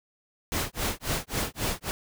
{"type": "noise with tremolo", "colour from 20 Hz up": "pink", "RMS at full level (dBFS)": -27, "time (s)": [0.52, 1.91], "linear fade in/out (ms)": 0, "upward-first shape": "sine", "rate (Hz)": 3.7, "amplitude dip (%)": 100, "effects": []}